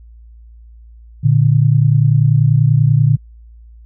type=tone pair together; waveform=sine; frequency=116.54 / 146.83 Hz; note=A#2 / D3; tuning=0 / 0 cents; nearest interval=major third; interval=400 cents; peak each=-11 dBFS; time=1.23-3.17 s; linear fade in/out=20 ms; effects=added 57 Hz sine -37 dBFS peak until 3.85 s